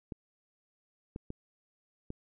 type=clicks; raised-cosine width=3 ms; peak=-26 dBFS; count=4; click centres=0.122 / 1.161 / 1.304 / 2.104 s; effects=none